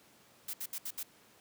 blue noise bursts, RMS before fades -39 dBFS, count 5, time 0.48-1.031 s, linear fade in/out 5 ms, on 55 ms, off 69 ms, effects pink hiss -62 dBFS RMS until 1.4 s + high-pass 150 Hz 12 dB/octave

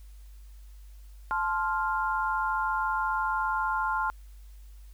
sine chord, F major, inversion first, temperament just, 873.1 / 1047.7 / 1396.9 Hz, A5 / C6 / F6, -14 / +2 / 0 cents, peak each -30 dBFS, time 1.31-4.1 s, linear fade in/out 0 ms, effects added 50 Hz sine -45 dBFS peak until 4.93 s + white hiss -64 dBFS RMS until 4.93 s

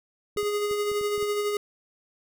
clicks, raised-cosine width 3 ms, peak -31 dBFS, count 7, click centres 0.364 / 0.43 / 0.712 / 0.916 / 1.012 / 1.179 / 1.227 s
square tone with tremolo, 413.9 Hz, G#4, 6 cents flat, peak -24 dBFS, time 0.37-1.57 s, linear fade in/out 2 ms, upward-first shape sine, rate 12 Hz, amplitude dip 35%
effects none

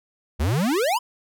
square exponential sweep, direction up, 65.41 to 1050 Hz, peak -20 dBFS, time 0.39-0.99 s, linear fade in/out 20 ms, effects none

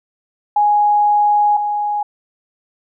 sine tone pair in turn, 830.6 / 830.6 Hz, G#5 / G#5, 0 / 0 cents, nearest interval unison, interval 0 cents, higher neither, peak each -10 / -16 dBFS, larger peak first, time 0.56-1.57 / 1.57-2.03 s, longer first, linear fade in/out 5 ms, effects none

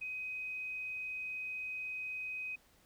sine tone, 2516 Hz, D#7, 19 cents sharp, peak -38 dBFS, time 0.01-2.56 s, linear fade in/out 10 ms, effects pink hiss -67 dBFS RMS until 2.85 s

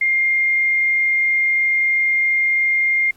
sine tone with frequency modulation, 2116 Hz, C7, 19 cents sharp, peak -14 dBFS, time 0.01-3.11 s, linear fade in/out 5 ms, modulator 23 Hz, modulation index 0.2, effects pink hiss -55 dBFS RMS until 3.16 s + AAC 64 kbps

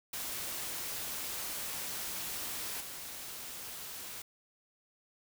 white noise with level steps, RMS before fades -39 / -44 dBFS, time 0.13-4.22 s, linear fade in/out 5 ms, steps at 2.8 s, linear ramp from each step 10 ms, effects none

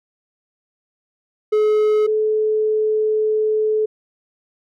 triangle / sine tone pair in turn, 426.7 / 431.4 Hz, G#4 / A4, +47 / -34 cents, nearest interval unison, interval 19 cents, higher second, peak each -11 / -15 dBFS, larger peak first, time 1.52-2.07 / 2.07-3.86 s, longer second, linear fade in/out 10 ms, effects none

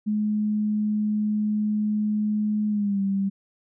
sine tone with pitch glide, 211.4 to 196.11 Hz, G#3 to G3, +31 to +1 cents, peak -21 dBFS, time 0.06-3.3 s, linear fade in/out 20 ms, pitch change -130 cents, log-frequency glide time 2.69-3.01 s, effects none

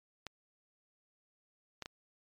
clicks, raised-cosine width 0.2 ms, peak -24 dBFS, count 3, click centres 0.267 / 1.823 / 1.859 s, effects MP3 96 kbps

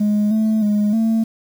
sine tone with pitch steps, 208.8 / 218.3 / 208.1 / 224 Hz, G#3 / A3 / G#3 / A3, +10 / -13 / +4 / +31 cents, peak -11 dBFS, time 0-1.24 s, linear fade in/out 10 ms, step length 310 ms, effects tanh soft clip ceiling -13 dBFS + 7-bit

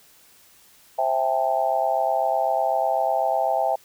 sine chord, A minor seventh, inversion first, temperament just, 528 / 660 / 792 / 880 Hz, C5 / E5 / G5 / A5, +16 / +2 / +18 / 0 cents, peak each -28 / -23 / -23 / -29 dBFS, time 0.98-3.76 s, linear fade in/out 10 ms, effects white hiss -54 dBFS RMS until 3.84 s

